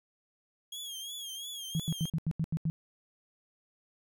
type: tone with vibrato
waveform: sawtooth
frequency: 3282 Hz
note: G#7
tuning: 21 cents flat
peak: -36 dBFS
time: 0.72-2.1 s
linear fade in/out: 5 ms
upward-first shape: triangle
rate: 2.9 Hz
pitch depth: 97 cents each way
type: tone bursts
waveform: sine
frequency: 161.3 Hz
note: E3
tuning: 37 cents flat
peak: -27 dBFS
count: 8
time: 1.75-2.7 s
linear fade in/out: 0 ms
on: 47 ms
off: 82 ms
effects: none